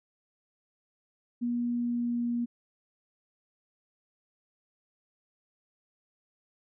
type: tone with pitch glide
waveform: sine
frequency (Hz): 240 to 238.3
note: B3 to A#3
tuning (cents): -49 to +38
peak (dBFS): -27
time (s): 1.41-2.46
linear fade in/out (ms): 20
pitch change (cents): -13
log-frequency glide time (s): 1.73-2.25
effects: none